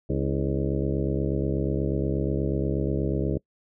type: harmonic tone with a mistuned harmonic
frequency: 68.3 Hz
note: C#2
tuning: 25 cents flat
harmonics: 1 / 2 / 3 / 4 / 5 / 6 / 7 / 8 / 9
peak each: -30 / -28 / -32 / -35 / -31 / -32 / -36 / -36 / -40 dBFS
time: 0.09-3.38 s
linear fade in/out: 10 ms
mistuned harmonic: 5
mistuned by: -94 cents
effects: noise-tail reverb RT60 0.1 s tail -24 dB re dry